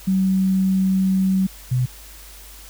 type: tone pair in turn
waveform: sine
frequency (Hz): 190 / 126.3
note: F#3 / B2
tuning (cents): +46 / +39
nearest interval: perfect fifth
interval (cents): 707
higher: first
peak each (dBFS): -15 / -16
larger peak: first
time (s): 0.07-1.47 / 1.71-1.86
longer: first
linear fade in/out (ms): 10
effects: added 50 Hz sine -42 dBFS peak until 2.69 s + white hiss -43 dBFS RMS until 2.69 s